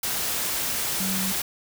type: tone in noise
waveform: sine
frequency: 190 Hz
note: F#3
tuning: 46 cents sharp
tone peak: -28 dBFS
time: 1-1.32 s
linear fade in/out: 5 ms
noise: white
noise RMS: -27 dBFS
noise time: 0.03-1.42 s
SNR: -4 dB
effects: none